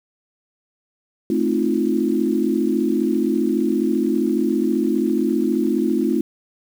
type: chord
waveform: sine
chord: F dominant seventh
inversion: first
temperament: just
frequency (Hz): 218.3 / 261.9 / 314.3 / 349.2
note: A3 / C4 / Eb4 / F4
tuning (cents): -13 / +2 / +18 / 0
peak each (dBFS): -22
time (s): 1.3-6.21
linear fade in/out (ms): 2
effects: 7-bit